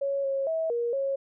sine tone with pitch steps, 555 / 545 / 647 / 473.1 / 547 Hz, C#5 / C#5 / E5 / A#4 / C#5, +2 / -29 / -32 / +26 / -23 cents, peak -25 dBFS, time 0.01-1.16 s, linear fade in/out 10 ms, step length 230 ms, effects none

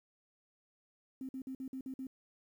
sine tone bursts, 262.9 Hz, C4, 8 cents sharp, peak -39 dBFS, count 7, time 1.21-2.069 s, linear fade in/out 2 ms, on 79 ms, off 51 ms, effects 11-bit

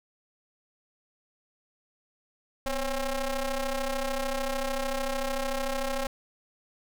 sawtooth ring-modulated tone, 266.3 Hz, C4, 31 cents sharp, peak -21 dBFS, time 2.66-6.07 s, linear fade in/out 2 ms, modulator 283 Hz, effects none

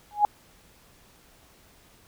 sine tone with exponential growth, 830.6 Hz, G#5, in tune, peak -12 dBFS, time 0.11-0.25 s, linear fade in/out 1 ms, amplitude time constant 30 ms, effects pink hiss -57 dBFS RMS until 2.07 s

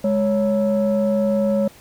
sine tone pair together, 207.8 / 554.8 Hz, G#3 / C#5, +1 / +1 cents, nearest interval octave + perfect fourth, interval 1700 cents, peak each -17 dBFS, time 0.04-1.68 s, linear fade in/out 5 ms, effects tanh soft clip ceiling -12 dBFS + pink hiss -47 dBFS RMS until 1.8 s

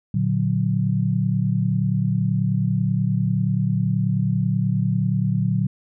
sine chord, Bb augmented, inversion none, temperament equal, 116.54 / 146.83 / 185 Hz, Bb2 / D3 / F#3, 0 / 0 / 0 cents, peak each -22 / -23 / -22 dBFS, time 0.14-5.67 s, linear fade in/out 5 ms, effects none

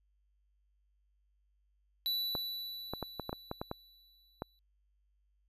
square tone with exponential decay, 3957 Hz, B7, 3 cents sharp, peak -31 dBFS, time 2.06-4.59 s, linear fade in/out 0 ms, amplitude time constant 550 ms
clicks, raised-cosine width 1 ms, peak -22 dBFS, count 10, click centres 2.352 / 2.936 / 3.027 / 3.197 / 3.294 / 3.329 / 3.514 / 3.615 / 3.714 / 4.421 s
effects added 50 Hz sine -70 dBFS peak until 5.48 s + resampled to 32000 Hz

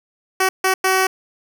10% pulse tone bursts at uneven times, 377.9 Hz, F#4, 37 cents sharp, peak -6 dBFS, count 3, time 0.4-0.49 / 0.64-0.74 / 0.84-1.07 s, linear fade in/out 5 ms, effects none

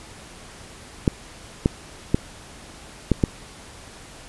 clicks, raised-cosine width 3 ms, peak -3 dBFS, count 5, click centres 1.078 / 1.659 / 2.145 / 3.117 / 3.238 s, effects pink hiss -43 dBFS RMS until 4.28 s + resampled to 24000 Hz

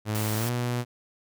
sawtooth tone with pitch glide, 107.2 to 121.73 Hz, A2 to B2, -45 to -25 cents, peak -22 dBFS, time 0.05-0.85 s, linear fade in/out 50 ms, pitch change +220 cents, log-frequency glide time 0.36-0.5 s
white noise, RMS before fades -35 dBFS, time 0.15-0.49 s, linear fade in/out 0 ms
effects none

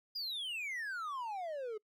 triangle exponential sweep, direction down, 4978 to 415.3 Hz, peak -36 dBFS, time 0.15-1.78 s, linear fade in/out 10 ms, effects noise-tail reverb RT60 0.1 s tail -26 dB re dry

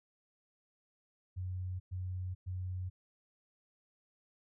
sine tone bursts, 91.8 Hz, F#2, 13 cents flat, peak -36 dBFS, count 3, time 1.36-2.9 s, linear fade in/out 20 ms, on 440 ms, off 110 ms, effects none

